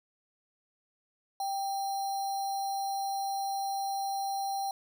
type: tone with sample-and-hold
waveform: sine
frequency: 786 Hz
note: G5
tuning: 4 cents sharp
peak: -30 dBFS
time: 1.4-4.71 s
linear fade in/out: 2 ms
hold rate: 4900 Hz
effects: none